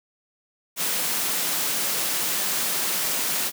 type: high-pass noise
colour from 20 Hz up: white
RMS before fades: -25 dBFS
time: 0.76-3.52 s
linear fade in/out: 50 ms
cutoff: 140 Hz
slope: 48 dB/octave
effects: none